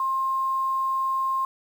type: tone with quantisation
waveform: sine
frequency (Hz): 1062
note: C6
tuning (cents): +25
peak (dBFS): -22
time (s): 0-1.45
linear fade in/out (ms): 2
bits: 8
effects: none